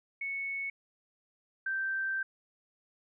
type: tone pair in turn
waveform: sine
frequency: 2210 / 1562.7 Hz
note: C#7 / G6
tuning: -6 / -6 cents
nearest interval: tritone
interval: 600 cents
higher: first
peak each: -33 / -30 dBFS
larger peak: second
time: 0.21-0.7 / 1.66-2.23 s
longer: second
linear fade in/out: 5 ms
effects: none